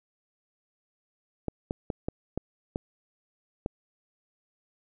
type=clicks; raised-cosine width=2 ms; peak=-16 dBFS; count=7; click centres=1.483 / 1.709 / 1.902 / 2.085 / 2.376 / 2.759 / 3.661 s; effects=none